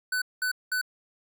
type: tone bursts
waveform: square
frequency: 1500 Hz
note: F#6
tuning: 23 cents sharp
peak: -26 dBFS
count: 3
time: 0.12-0.814 s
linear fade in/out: 5 ms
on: 98 ms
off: 200 ms
effects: none